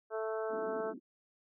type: harmonic tone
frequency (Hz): 220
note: A3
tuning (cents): 0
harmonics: 2 / 3 / 4 / 5 / 6 / 7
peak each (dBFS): -36 / -39 / -46 / -48 / -45 / -49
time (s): 0.1-0.94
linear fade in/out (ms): 50
type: band-pass noise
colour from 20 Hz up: white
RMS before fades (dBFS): -46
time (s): 0.49-1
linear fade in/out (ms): 50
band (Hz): 200 to 360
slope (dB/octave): 48
effects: none